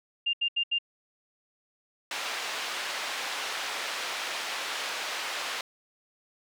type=tone bursts; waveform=sine; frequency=2800 Hz; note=F7; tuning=4 cents sharp; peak=-24 dBFS; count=4; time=0.26-0.787 s; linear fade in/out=10 ms; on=74 ms; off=77 ms
type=band-pass noise; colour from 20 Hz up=white; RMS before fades=-34 dBFS; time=2.11-5.61 s; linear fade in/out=2 ms; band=560 to 3600 Hz; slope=12 dB/octave
effects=none